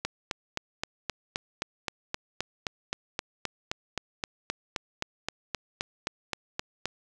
click train, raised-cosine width 0.2 ms, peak -12 dBFS, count 27, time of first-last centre 0.05-6.856 s, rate 3.82 Hz, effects none

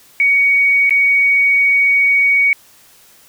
sine tone with dropouts, 2243 Hz, C#7, 20 cents sharp, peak -9 dBFS, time 0.2-2.53 s, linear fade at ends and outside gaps 1 ms, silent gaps 0.895-0.907 s, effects white hiss -47 dBFS RMS until 3.28 s

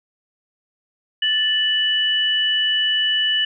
sine tone pair together, 1756.7 / 2960 Hz, A6 / F#7, -3 / 0 cents, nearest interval major sixth, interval 903 cents, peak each -23 / -17 dBFS, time 1.22-3.45 s, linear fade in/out 5 ms, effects none

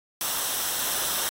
white noise with comb filter, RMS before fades -27 dBFS, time 0.21-1.29 s, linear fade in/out 0 ms, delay 0.43 ms, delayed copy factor -0.5, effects AAC 48 kbps

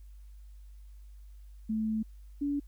sine tone pair in turn, 218.7 / 285.8 Hz, A3 / D4, -10 / -47 cents, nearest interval perfect fourth, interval 463 cents, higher second, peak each -28 dBFS, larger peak neither, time 1.69-2.03 / 2.41-2.6 s, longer first, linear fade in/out 10 ms, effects added 50 Hz sine -47 dBFS peak until 2.67 s + white hiss -72 dBFS RMS until 2.67 s

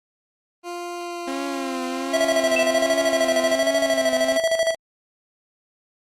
20% pulse tone with pitch glide, 349.2 to 346 Hz, F4 to F4, 0 to -16 cents, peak -24 dBFS, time 0.63-3.57 s, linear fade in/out 50 ms, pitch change -16 cents, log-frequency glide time 0.97-1.22 s
sawtooth tone with vibrato, 267.6 Hz, C4, 39 cents sharp, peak -23 dBFS, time 1.27-4.38 s, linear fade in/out 10 ms, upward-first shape triangle, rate 1.3 Hz, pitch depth 72 cents each way
square tone with tremolo, 655 Hz, E5, 11 cents flat, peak -17 dBFS, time 2.13-4.75 s, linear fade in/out 10 ms, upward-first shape square, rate 13 Hz, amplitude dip 60%
sine tone with exponential decay, 2660 Hz, E7, 15 cents sharp, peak -17 dBFS, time 2.56-2.79 s, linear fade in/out 5 ms, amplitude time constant 49 ms
effects low-pass 10000 Hz 12 dB/octave + Opus 32 kbps

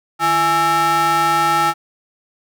square ring-modulated tone, 246.9 Hz, B3, in tune, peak -11 dBFS, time 0.19-1.74 s, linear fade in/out 50 ms, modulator 1080 Hz, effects none

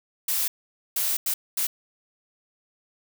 blue noise bursts at uneven times, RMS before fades -25 dBFS, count 4, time 0.28-0.48 / 0.96-1.17 / 1.26-1.34 / 1.57-1.67 s, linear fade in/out 5 ms, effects none

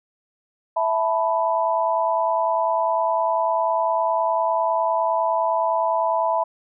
sine chord, E suspended fourth, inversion none, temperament just, 659.3 / 879 / 988.9 Hz, E5 / A5 / B5, 0 / -2 / +2 cents, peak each -22 / -24 / -22 dBFS, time 0.76-6.44 s, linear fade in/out 10 ms, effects none

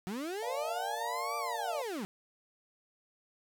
35% pulse linear two-way sweep, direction up then down, 174.61 to 1183 to 174.61 Hz, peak -34 dBFS, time 0.07-2.05 s, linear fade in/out 0 ms, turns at 1.37 s
sine chord, Bb major seventh, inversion none, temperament equal, 466.2 / 587.3 / 698.5 / 880 Hz, Bb4 / D5 / F5 / A5, 0 / 0 / 0 / 0 cents, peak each -44 / -43 / -40 / -41 dBFS, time 0.42-1.82 s, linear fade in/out 5 ms
effects none

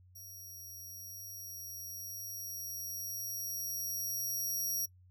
10% pulse tone with level ramp, 5670 Hz, F8, 25 cents sharp, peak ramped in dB -43 to -27 dBFS, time 0.15-4.86 s, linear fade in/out 10 ms, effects noise-tail reverb RT60 0.1 s tail -23 dB re dry + added 91 Hz sine -58 dBFS peak until 5.1 s

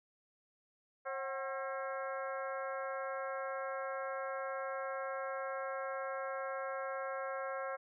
harmonic tone with a mistuned harmonic, 269.1 Hz, C4, 49 cents sharp, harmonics 2 / 3 / 4 / 5 / 6 / 7 / 8, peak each -40 / -46 / -45 / -45 / -47 / -56 / -54 dBFS, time 1.05-7.77 s, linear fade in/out 20 ms, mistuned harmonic 3, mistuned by -120 cents, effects none

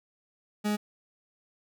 40% pulse tone, 209 Hz, G#3, 11 cents sharp, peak -25 dBFS, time 0.64-0.77 s, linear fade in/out 20 ms, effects none

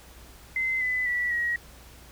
sine tone with pitch steps, 2060 / 2006 / 1953.4 / 1902.2 Hz, C7 / B6 / B6 / A#6, -28 / +26 / -20 / +35 cents, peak -24 dBFS, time 0.56-1.56 s, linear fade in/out 2 ms, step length 250 ms, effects added 60 Hz sine -51 dBFS peak until 2.11 s + pink hiss -51 dBFS RMS until 2.11 s

